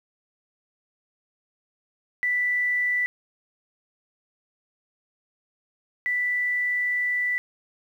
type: tone pair in turn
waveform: sine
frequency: 1975.5 / 1975.5 Hz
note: B6 / B6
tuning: 0 / 0 cents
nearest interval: unison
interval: 0 cents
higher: neither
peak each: -21 / -22 dBFS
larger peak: first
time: 2.23-3.06 / 6.06-7.38 s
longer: second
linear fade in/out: 0 ms
effects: 9-bit